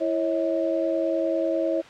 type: tone cluster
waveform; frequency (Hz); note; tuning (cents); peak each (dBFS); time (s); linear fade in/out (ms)
sine; 332.3 / 549 / 639; E4 / C#5 / D#5; +14 / -17 / +46; -26; 0-1.82; 20
effects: white hiss -45 dBFS RMS until 1.89 s + low-pass 3000 Hz 12 dB/octave